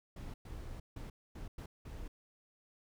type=noise bursts at uneven times; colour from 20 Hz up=brown; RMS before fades=-45 dBFS; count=6; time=0.16-0.34 / 0.45-0.8 / 0.96-1.1 / 1.35-1.48 / 1.58-1.66 / 1.85-2.08 s; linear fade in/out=5 ms; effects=none